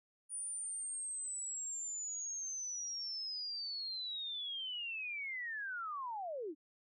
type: linear sweep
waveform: sine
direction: down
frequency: 9520 to 277.2 Hz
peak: -39 dBFS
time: 0.29-6.55 s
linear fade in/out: 50 ms
effects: none